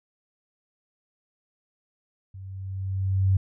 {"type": "tone with level ramp", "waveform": "sine", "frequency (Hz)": 95.7, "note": "G2", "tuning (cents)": -41, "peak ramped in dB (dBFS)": [-38, -16], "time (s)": [2.34, 3.37], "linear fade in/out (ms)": 5, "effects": []}